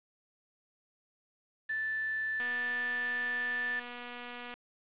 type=tone; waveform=sine; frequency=1758 Hz; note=A6; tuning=2 cents flat; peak=-31 dBFS; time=1.69-3.8 s; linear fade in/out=10 ms
type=click train; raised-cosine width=0.3 ms; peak=-28 dBFS; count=521; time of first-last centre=2.4-4.54 s; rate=243 Hz
effects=resampled to 8000 Hz + 9-bit